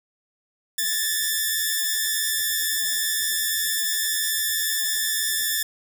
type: tone pair together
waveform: 5% pulse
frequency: 1717.4 / 1801 Hz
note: A6 / A6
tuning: -42 / +40 cents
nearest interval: minor second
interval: 82 cents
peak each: -14 dBFS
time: 0.78-5.63 s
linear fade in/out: 5 ms
effects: none